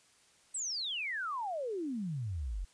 sine exponential sweep, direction down, 8310 to 41.05 Hz, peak -34 dBFS, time 0.54-2.65 s, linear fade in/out 10 ms, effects white hiss -65 dBFS RMS until 2.73 s + resampled to 22050 Hz

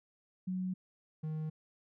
sine / triangle tone pair in turn, 184.9 / 156.02 Hz, F#3 / D#3, -1 / +5 cents, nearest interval minor third, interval 294 cents, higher first, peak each -33 / -33 dBFS, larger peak neither, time 0.47-0.74 / 1.23-1.5 s, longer neither, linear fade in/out 10 ms, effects none

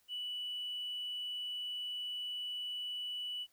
sine tone with hard clipping, 2960 Hz, F#7, in tune, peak -38 dBFS, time 0.08-3.47 s, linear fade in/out 50 ms, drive 1 dB, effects white hiss -72 dBFS RMS until 3.52 s

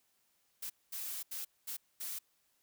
blue noise bursts at uneven times, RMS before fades -41 dBFS, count 5, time 0.62-0.7 / 0.92-1.23 / 1.31-1.45 / 1.67-1.77 / 2-2.19 s, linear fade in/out 10 ms, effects white hiss -75 dBFS RMS until 2.62 s

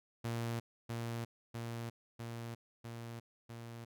sawtooth tone with echo, 116.54 Hz, A#2, in tune, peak -32 dBFS, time 0.24-0.6 s, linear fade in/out 10 ms, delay 650 ms, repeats 5, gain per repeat -2 dB, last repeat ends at 3.85 s, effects none

